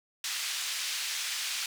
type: band-pass noise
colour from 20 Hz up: white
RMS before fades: -34 dBFS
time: 0.24-1.66 s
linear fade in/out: 2 ms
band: 1900 to 5800 Hz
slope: 12 dB/octave
effects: none